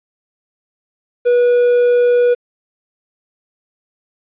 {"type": "tone", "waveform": "triangle", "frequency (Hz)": 486.2, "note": "B4", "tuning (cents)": -27, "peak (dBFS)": -7, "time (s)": [1.25, 2.35], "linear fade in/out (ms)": 20, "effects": ["resampled to 8000 Hz", "8-bit"]}